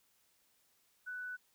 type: tone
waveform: sine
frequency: 1489 Hz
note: F#6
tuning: 11 cents sharp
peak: -40 dBFS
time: 1.06-1.37 s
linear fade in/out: 20 ms
effects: white hiss -73 dBFS RMS until 1.54 s